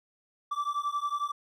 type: beating tone pair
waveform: triangle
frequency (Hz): 1159 / 1170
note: D6 / D6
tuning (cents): -23 / -7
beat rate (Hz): 11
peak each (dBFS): -30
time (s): 0.51-1.32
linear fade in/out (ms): 10
effects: none

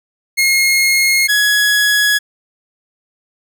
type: tone pair in turn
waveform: sawtooth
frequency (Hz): 2152 / 1679.1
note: C7 / G#6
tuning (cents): +48 / +19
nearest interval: major third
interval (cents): 429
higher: first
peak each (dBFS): -7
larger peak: neither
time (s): 0.37-1.28 / 1.28-2.19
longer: neither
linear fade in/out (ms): 20
effects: none

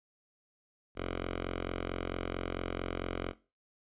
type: tone with notch filter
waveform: 5% pulse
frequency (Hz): 44.48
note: F1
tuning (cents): +32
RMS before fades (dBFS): -37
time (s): 0.95-3.34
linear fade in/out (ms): 50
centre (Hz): 160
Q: 0.93
effects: noise-tail reverb RT60 0.3 s tail -18 dB re dry + resampled to 8000 Hz

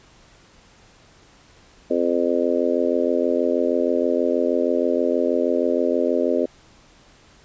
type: harmonic tone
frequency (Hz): 86.3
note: F2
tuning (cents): -20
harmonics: 3 / 4 / 5 / 6 / 7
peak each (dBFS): -24 / -24 / -24 / -24 / -24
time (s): 1.9-6.46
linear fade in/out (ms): 10
effects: pink hiss -52 dBFS RMS until 7.44 s + resampled to 16000 Hz

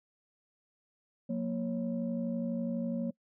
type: tone cluster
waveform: sine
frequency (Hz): 181.1 / 233.2 / 550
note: F#3 / A#3 / C#5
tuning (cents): -37 / +1 / -14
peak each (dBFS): -36 / -32 / -39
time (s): 1.29-3.11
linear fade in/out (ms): 10
effects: noise-tail reverb RT60 0.1 s tail -25 dB re dry + tanh soft clip ceiling -23 dBFS

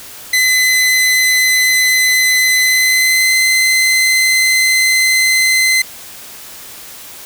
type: tone with pitch glide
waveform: sawtooth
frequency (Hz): 2026 to 2055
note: B6 to C7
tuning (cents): +44 to -32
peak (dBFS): -6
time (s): 0.33-5.82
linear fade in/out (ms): 5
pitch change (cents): +24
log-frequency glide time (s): 2.61-3.35
effects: white hiss -33 dBFS RMS until 7.25 s

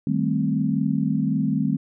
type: chord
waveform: sine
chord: A half-diminished seventh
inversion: second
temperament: equal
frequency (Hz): 155.56 / 196 / 220 / 261.6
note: Eb3 / G3 / A3 / C4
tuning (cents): 0 / 0 / 0 / 0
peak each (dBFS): -25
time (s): 0.07-1.77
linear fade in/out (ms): 2
effects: none

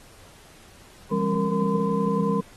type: tone cluster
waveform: sine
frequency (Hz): 168.6 / 199.7 / 267.9 / 463.6 / 1021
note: E3 / G3 / C4 / A#4 / C6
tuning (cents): +39 / +32 / +41 / -10 / -43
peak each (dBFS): -28 / -24 / -32 / -26 / -29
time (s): 1.11-2.41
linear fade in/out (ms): 10
effects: pink hiss -51 dBFS RMS until 2.56 s + AAC 32 kbps

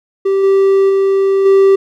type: tone with level steps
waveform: triangle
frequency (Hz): 389.8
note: G4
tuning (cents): -10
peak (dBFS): -8 / -5 / -7 / -3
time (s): 0.25-1.76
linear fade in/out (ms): 10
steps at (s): 0.43 / 0.89 / 1.45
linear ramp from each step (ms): 10
effects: none

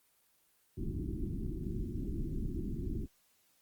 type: low-pass noise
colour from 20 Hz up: pink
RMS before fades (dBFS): -37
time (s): 0.77-3.06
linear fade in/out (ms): 5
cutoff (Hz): 380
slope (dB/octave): 96
effects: white hiss -71 dBFS RMS until 3.61 s + Opus 24 kbps

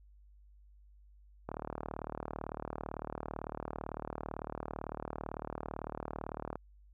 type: click train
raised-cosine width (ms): 1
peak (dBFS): -24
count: 193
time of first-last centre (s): 1.49-6.556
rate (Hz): 37.9
effects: added 50 Hz sine -57 dBFS peak until 6.93 s

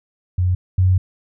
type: tone pair in turn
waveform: sine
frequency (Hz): 90.6 / 92.56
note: F#2 / F#2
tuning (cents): -36 / +1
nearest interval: unison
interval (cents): 37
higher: second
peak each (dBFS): -14 / -11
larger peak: second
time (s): 0.38-0.55 / 0.78-0.98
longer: second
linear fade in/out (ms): 5
effects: none

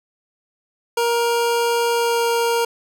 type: tone with pitch glide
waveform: 25% pulse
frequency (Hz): 470 to 467.3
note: A#4 to A#4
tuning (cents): +14 to +4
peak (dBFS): -13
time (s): 0.97-2.65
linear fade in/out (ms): 5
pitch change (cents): -10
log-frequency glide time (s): 1.93-2.25
effects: none

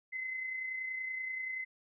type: tone with amplitude modulation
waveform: sine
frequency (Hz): 2048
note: C7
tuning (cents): -38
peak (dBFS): -34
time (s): 0.12-1.65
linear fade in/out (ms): 20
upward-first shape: sine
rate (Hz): 30.5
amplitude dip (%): 40
effects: none

